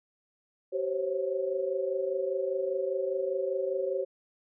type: tone cluster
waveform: sine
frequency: 382.8 / 519 / 544 Hz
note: G4 / C5 / C#5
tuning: -41 / -14 / -33 cents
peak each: -32 / -34 / -31 dBFS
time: 0.72-4.05 s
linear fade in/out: 20 ms
effects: none